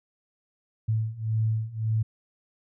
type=beating tone pair; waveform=sine; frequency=109.4 / 111.2 Hz; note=A2 / A2; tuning=-9 / +19 cents; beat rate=1.8 Hz; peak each=-28 / -26 dBFS; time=0.88-2.03 s; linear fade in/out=10 ms; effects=none